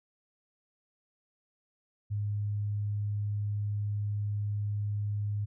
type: tone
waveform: sine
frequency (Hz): 103.4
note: G#2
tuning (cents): -7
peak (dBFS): -29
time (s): 2.1-5.46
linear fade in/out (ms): 20
effects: none